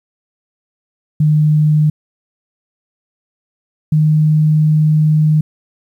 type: tone pair in turn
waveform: sine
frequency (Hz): 152.2 / 153.97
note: D#3 / D#3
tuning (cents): -38 / -18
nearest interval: unison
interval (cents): 20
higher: second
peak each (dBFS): -8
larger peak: neither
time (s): 1.2-1.9 / 3.92-5.41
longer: second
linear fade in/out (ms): 5
effects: 8-bit